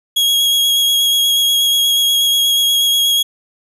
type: tone with vibrato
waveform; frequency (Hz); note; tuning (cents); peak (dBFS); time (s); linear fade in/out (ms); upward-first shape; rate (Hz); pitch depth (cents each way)
40% pulse; 3301; G#7; -11; -10; 0.16-3.23; 10; square; 8.3; 12
effects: none